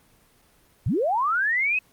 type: linear sweep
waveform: sine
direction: up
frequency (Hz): 76.1 to 2590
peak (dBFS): -20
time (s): 0.86-1.79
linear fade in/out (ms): 5
effects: pink hiss -59 dBFS RMS until 1.92 s + Opus 24 kbps